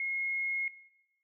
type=tone; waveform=sine; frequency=2158 Hz; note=C#7; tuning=47 cents flat; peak=-31 dBFS; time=0-0.68 s; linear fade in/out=2 ms; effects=noise-tail reverb RT60 0.9 s tail -17 dB re dry